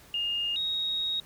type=tone pair in turn; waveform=sine; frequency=2831 / 3767 Hz; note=F7 / A#7; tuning=+23 / +17 cents; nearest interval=perfect fourth; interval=494 cents; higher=second; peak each=-27 dBFS; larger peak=neither; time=0.14-0.56 / 0.56-1.2 s; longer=second; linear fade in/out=2 ms; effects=pink hiss -54 dBFS RMS until 1.25 s